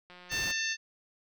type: click train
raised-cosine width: 0.3 ms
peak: -35 dBFS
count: 77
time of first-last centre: 0.1-0.525 s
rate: 179 Hz
type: harmonic tone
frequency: 893 Hz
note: A5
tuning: 25 cents sharp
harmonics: 2 / 3 / 4 / 5 / 6 / 7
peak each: -33 / -36 / -40 / -38 / -43 / -38 dBFS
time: 0.29-0.77 s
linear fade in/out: 50 ms
type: noise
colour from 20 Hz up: pink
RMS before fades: -41 dBFS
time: 0.31-0.52 s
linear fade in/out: 10 ms
effects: none